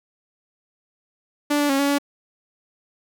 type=tone with pitch steps; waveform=sawtooth; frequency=292.2 / 290.3 / 273.4 / 282 / 284.3 Hz; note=D4 / D4 / C#4 / C#4 / C#4; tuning=-9 / -20 / -24 / +30 / +44 cents; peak=-14 dBFS; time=1.5-1.985 s; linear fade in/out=10 ms; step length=97 ms; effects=none